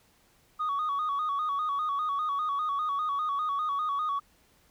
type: tone with vibrato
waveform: sine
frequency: 1179 Hz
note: D6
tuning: 6 cents sharp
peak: -25 dBFS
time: 0.59-4.2 s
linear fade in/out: 20 ms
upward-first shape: square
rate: 5 Hz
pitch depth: 83 cents each way
effects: tanh soft clip ceiling -25 dBFS + pink hiss -64 dBFS RMS until 4.7 s